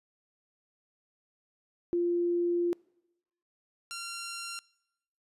sine / 10% pulse tone pair in turn, 347.2 / 1378.4 Hz, F4 / F6, -10 / -23 cents, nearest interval 2 octaves, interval 2387 cents, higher second, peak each -25 / -29 dBFS, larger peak first, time 1.93-2.73 / 3.91-4.59 s, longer first, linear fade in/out 0 ms, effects noise-tail reverb RT60 0.9 s tail -25 dB re dry + resampled to 32000 Hz

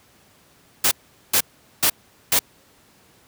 white noise bursts, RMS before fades -17 dBFS, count 4, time 0.84-2.392 s, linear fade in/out 5 ms, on 73 ms, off 420 ms, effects pink hiss -55 dBFS RMS until 3.27 s + high-pass 80 Hz 12 dB/octave

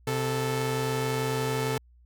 sawtooth tone pair together, 129.2 / 438.9 Hz, C3 / A4, -21 / -4 cents, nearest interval octave + major sixth, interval 2117 cents, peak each -25 / -25 dBFS, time 0.07-1.78 s, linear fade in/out 5 ms, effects added 60 Hz sine -54 dBFS peak until 2.05 s

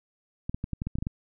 clicks, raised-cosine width 5 ms, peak -18 dBFS, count 10, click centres 0.495 / 0.545 / 0.641 / 0.733 / 0.819 / 0.87 / 0.955 / 0.986 / 1.025 / 1.069 s, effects none

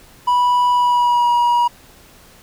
triangle tone with pitch glide, 982 to 959.6 Hz, B5 to A#5, -10 to +50 cents, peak -10 dBFS, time 0.27-1.68 s, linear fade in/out 10 ms, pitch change -40 cents, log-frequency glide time 0.71-1.29 s, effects pink hiss -46 dBFS RMS until 2.42 s

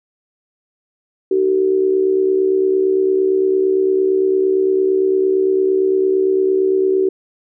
sine tone with amplitude modulation, 380 Hz, F#4, 46 cents sharp, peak -9 dBFS, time 1.31-7.09 s, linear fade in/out 5 ms, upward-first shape sine, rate 68.8 Hz, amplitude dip 65%, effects none

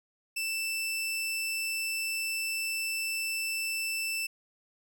sawtooth tone, 2658 Hz, E7, 14 cents sharp, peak -27 dBFS, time 0.36-4.27 s, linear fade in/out 10 ms, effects none

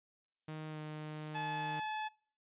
violet noise with exponential growth, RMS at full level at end -46 dBFS, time 0.1-1.3 s, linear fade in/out 2 ms, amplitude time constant 260 ms
sawtooth tone with pitch glide, 155.56 to 153.33 Hz, D#3 to D#3, 0 to -25 cents, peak -38 dBFS, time 0.48-1.8 s, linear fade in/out 5 ms, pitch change -25 cents, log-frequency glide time 0.69-0.79 s
sawtooth tone, 861 Hz, A5, 38 cents flat, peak -33 dBFS, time 1.34-2.09 s, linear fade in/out 20 ms
effects noise-tail reverb RT60 0.5 s tail -25 dB re dry + resampled to 8000 Hz

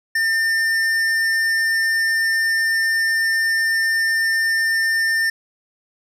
sine tone with tanh clipping, 1802 Hz, A6, 41 cents sharp, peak -18 dBFS, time 0.15-5.3 s, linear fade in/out 5 ms, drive 13 dB, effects none

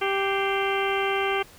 harmonic tone with a mistuned harmonic, 392 Hz, G4, in tune, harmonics 1 / 2 / 3 / 4 / 5 / 6 / 7 / 8, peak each -26 / -29 / -31 / -32 / -33 / -34 / -34 / -35 dBFS, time 0.01-1.43 s, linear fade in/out 10 ms, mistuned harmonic 5, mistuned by +100 cents, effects pink hiss -50 dBFS RMS until 1.58 s

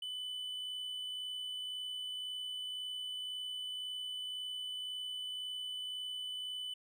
triangle tone with amplitude modulation, 3000 Hz, F#7, 23 cents sharp, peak -36 dBFS, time 0.02-6.74 s, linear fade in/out 5 ms, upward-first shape sine, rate 61.9 Hz, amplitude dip 30%, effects none

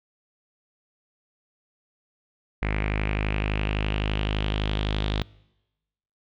sawtooth tone with low-pass filter sweep, 51.8 Hz, G#1, 4 cents flat, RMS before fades -26 dBFS, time 2.62-5.22 s, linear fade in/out 0 ms, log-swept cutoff 2200 to 3600 Hz, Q 5.1, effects noise-tail reverb RT60 1.0 s tail -24 dB re dry

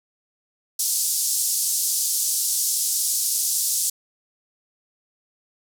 white band-pass noise, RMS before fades -23 dBFS, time 0.79-3.9 s, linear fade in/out 5 ms, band 5100 to 12000 Hz, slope 24 dB/octave, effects none

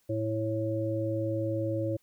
harmonic tone, 110 Hz, A2, in tune, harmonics 1 / 3 / 5, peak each -32 / -32 / -32 dBFS, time 0.09-1.97 s, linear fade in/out 10 ms, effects white hiss -70 dBFS RMS until 2.02 s

